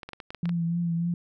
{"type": "clicks", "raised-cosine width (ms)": 0.3, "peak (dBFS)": -22, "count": 8, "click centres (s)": [0.032, 0.09, 0.133, 0.202, 0.305, 0.347, 0.456, 0.493]}
{"type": "tone with vibrato", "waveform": "sine", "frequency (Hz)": 170, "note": "F3", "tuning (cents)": -46, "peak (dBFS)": -24, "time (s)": [0.43, 1.14], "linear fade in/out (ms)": 2, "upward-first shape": "triangle", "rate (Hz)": 3.4, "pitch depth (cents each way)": 37}
{"effects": []}